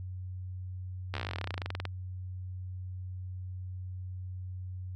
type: slowing click train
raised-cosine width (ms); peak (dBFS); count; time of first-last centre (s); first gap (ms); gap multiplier
0.3; -19; 26; 1.14-1.853; 13; 1.06
effects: added 92 Hz sine -37 dBFS peak until 4.95 s